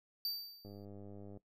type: tone with exponential decay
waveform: square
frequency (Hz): 4639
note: D8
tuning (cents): -22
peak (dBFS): -34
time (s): 0.25-0.85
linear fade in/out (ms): 1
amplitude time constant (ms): 130
type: click train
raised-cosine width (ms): 2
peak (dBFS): -39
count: 74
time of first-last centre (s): 0.65-1.373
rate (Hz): 101
effects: noise-tail reverb RT60 0.1 s tail -18 dB re dry